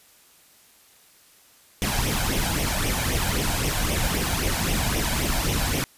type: noise with flanger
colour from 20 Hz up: pink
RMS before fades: -24 dBFS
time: 1.82-5.84 s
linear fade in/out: 0 ms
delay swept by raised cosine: 0.33 to 1.32 ms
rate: 3.8 Hz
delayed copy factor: +0.6
effects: white hiss -55 dBFS RMS until 5.97 s + resampled to 32000 Hz